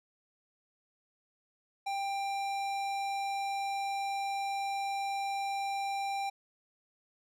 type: tone with tanh clipping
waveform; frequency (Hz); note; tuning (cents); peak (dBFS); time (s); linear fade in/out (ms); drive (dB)
sine; 791; G5; +15; -34; 1.86-6.3; 10; 18
effects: none